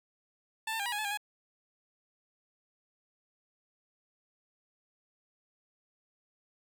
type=tone with pitch steps; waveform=15% pulse; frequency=884 / 896 / 803 / 964 / 829 / 861 / 809 / 836 Hz; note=A5 / A5 / G5 / B5 / G#5 / A5 / G#5 / G#5; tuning=+8 / +31 / +41 / -42 / -3 / -38 / -46 / +11 cents; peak=-26 dBFS; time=0.67-1.174 s; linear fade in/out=5 ms; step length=63 ms; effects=none